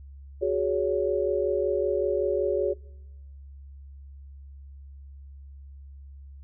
sine chord, F# suspended second, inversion none, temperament equal with one note detuned, 370 / 415.3 / 561.8 Hz, F#4 / G#4 / C#5, 0 / 0 / +23 cents, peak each -27 dBFS, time 0.41-2.74 s, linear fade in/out 20 ms, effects noise-tail reverb RT60 1.0 s tail -25 dB re dry + added 69 Hz sine -42 dBFS peak until 6.43 s

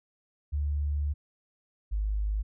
sine tone pair in turn, 72.9 / 51.67 Hz, D2 / G#1, -12 / -8 cents, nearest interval tritone, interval 596 cents, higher first, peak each -26 dBFS, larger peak neither, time 0.52-1.14 / 1.91-2.43 s, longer first, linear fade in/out 20 ms, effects none

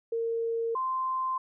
sine tone pair in turn, 459 / 1040.9 Hz, A#4 / C6, -27 / -9 cents, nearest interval octave + major second, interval 1418 cents, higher second, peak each -27 dBFS, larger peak neither, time 0.12-0.75 / 0.75-1.38 s, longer neither, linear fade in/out 5 ms, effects none

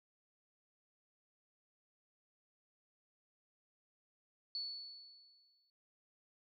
sine tone with exponential decay, 4435 Hz, C#8, in tune, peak -37 dBFS, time 4.55-5.7 s, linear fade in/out 1 ms, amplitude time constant 250 ms, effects none

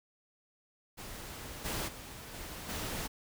pink noise with level steps, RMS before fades -45 / -36 / -47 / -44 / -38 dBFS, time 0.97-3.08 s, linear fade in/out 20 ms, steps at 1.64 / 1.87 / 2.33 / 2.68 s, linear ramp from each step 20 ms, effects none

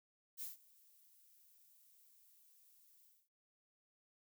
violet noise with ADSR envelope, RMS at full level -44 dBFS, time 0.37-3.29 s, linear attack 46 ms, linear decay 150 ms, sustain -24 dB, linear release 220 ms, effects none

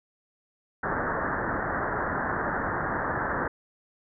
white low-pass noise, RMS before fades -29 dBFS, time 0.83-3.48 s, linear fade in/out 5 ms, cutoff 1800 Hz, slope 96 dB/octave, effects none

